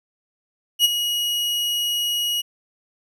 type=tone with ADSR envelope; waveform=40% pulse; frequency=2900 Hz; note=F#7; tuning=35 cents flat; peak=-10 dBFS; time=0.79-2.42 s; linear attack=57 ms; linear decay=21 ms; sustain=-10 dB; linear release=18 ms; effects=none